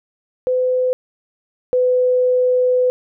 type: tone pair in turn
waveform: sine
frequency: 507 / 502.3 Hz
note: B4 / B4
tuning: +45 / +29 cents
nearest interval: unison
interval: 16 cents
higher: first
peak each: -14 / -12 dBFS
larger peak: second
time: 0.47-0.93 / 1.73-2.9 s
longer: second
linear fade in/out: 0 ms
effects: none